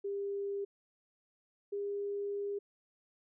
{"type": "tone pair in turn", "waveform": "sine", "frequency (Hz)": [400, 404.2], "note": ["G4", "G#4"], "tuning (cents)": [35, -47], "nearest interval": "unison", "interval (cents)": 18, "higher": "second", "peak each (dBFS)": [-34, -34], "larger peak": "neither", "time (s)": [[0.04, 0.65], [1.72, 2.59]], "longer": "second", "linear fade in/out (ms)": 10, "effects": []}